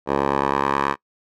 10% pulse tone with band-pass filter sweep, 69.4 Hz, C#2, 3 cents sharp, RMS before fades -21 dBFS, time 0.06-0.96 s, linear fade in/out 50 ms, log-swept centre 670 to 1200 Hz, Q 1.8, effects noise-tail reverb RT60 0.1 s tail -23 dB re dry

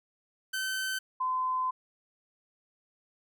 sawtooth / sine tone pair in turn, 1535 / 1024.5 Hz, G6 / C6, -37 / -37 cents, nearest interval perfect fifth, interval 700 cents, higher first, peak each -27 dBFS, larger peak neither, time 0.53-0.99 / 1.2-1.71 s, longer second, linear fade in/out 10 ms, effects none

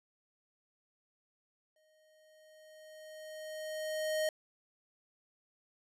square tone with exponential growth, 622.3 Hz, D#5, in tune, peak -30 dBFS, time 1.76-4.29 s, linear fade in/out 2 ms, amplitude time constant 550 ms, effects resampled to 32000 Hz

